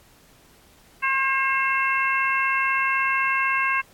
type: harmonic tone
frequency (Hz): 536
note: C5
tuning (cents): +42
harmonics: 2 / 3 / 4 / 5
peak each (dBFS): -24 / -25 / -26 / -26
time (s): 1.02-3.82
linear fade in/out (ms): 20
effects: pink hiss -55 dBFS RMS until 3.93 s + AAC 64 kbps